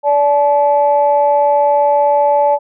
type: tone pair together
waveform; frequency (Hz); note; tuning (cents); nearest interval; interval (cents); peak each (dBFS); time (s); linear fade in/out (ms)
sine; 578.4 / 863; D5 / A5; -27 / -34; perfect fifth; 693; -11; 0.03-2.59; 50
effects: tanh soft clip ceiling -1 dBFS